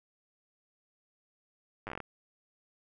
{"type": "slowing click train", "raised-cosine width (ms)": 0.5, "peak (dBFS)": -24, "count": 9, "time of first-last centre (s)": [1.87, 2.003], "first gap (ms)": 9, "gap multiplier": 1.17, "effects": []}